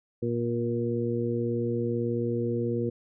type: harmonic tone with a mistuned harmonic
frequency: 118.4 Hz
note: A#2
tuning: 27 cents sharp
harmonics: 1 / 2 / 3 / 4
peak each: -31 / -31 / -31 / -31 dBFS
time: 0.22-2.9 s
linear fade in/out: 10 ms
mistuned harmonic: 1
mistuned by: -16 cents
effects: none